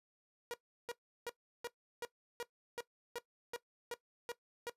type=tone bursts; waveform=sawtooth; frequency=476.5 Hz; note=A#4; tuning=38 cents sharp; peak=-35 dBFS; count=12; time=0.51-4.696 s; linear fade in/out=0 ms; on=28 ms; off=350 ms; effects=noise-tail reverb RT60 0.1 s tail -17 dB re dry + resampled to 32000 Hz